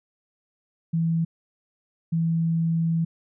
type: tone bursts at uneven times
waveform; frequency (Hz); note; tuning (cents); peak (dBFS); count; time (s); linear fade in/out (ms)
sine; 164.81; E3; 0; -20; 2; 0.93-1.25 / 2.12-3.05; 10
effects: none